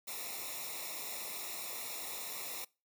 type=noise with comb filter; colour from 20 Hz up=white; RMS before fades=-42 dBFS; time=0.07-2.65 s; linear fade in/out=10 ms; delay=0.64 ms; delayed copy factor=-0.9; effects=noise-tail reverb RT60 0.3 s tail -24 dB re dry